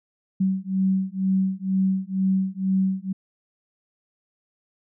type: beating tone pair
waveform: sine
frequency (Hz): 189.3 / 191.4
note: F#3 / G3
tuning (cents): +40 / -41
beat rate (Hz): 2.1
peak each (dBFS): -23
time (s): 0.4-3.13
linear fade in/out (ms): 10
effects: none